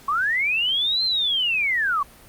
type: linear two-way sweep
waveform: sine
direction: up then down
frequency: 1082 to 4186 to 1082 Hz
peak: -19 dBFS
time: 0.08-2.03 s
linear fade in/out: 5 ms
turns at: 1.04 s
effects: pink hiss -48 dBFS RMS until 2.28 s + Opus 48 kbps